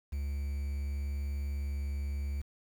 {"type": "tone with quantisation", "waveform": "triangle", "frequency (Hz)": 70.3, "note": "C#2", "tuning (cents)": 25, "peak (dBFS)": -30, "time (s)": [0.12, 2.42], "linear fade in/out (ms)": 10, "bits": 9, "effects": []}